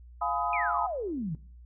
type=chord; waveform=sine; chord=F half-diminished seventh; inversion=none; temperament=just; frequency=698.5 / 838.1 / 1005.8 / 1257.2 Hz; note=F5 / Ab5 / Cb6 / Eb6; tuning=0 / +16 / +31 / +18 cents; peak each=-32 dBFS; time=0.21-0.87 s; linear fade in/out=10 ms
type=exponential sweep; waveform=sine; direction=down; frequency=2509 to 144.5 Hz; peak=-30 dBFS; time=0.53-1.35 s; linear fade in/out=2 ms
effects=noise-tail reverb RT60 0.5 s tail -19 dB re dry + added 60 Hz sine -47 dBFS peak until 1.65 s